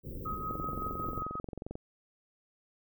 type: band-stop noise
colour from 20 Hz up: pink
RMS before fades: -41 dBFS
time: 0.03-1.24 s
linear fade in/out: 50 ms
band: 530 to 16000 Hz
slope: 96 dB/octave
type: tone with tremolo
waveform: sine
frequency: 1264 Hz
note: D#6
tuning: 27 cents sharp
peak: -33 dBFS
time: 0.25-1.4 s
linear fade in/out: 10 ms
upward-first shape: triangle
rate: 5.4 Hz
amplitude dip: 60%
type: click train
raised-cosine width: 2 ms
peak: -26 dBFS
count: 29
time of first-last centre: 0.51-1.754 s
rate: 22.5 Hz
effects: none